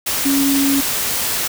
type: tone in noise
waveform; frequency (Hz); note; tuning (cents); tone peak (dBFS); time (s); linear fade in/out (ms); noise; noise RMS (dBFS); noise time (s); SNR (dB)
sine; 276.3; C#4; -6; -14; 0.25-0.81; 10; white; -20; 0.06-1.48; +3
effects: none